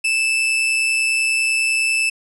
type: tone with amplitude modulation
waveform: 40% pulse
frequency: 2637 Hz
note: E7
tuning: in tune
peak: -13 dBFS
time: 0.04-2.1 s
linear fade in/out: 10 ms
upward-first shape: sine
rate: 130 Hz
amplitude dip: 40%
effects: low-pass 12000 Hz 12 dB/octave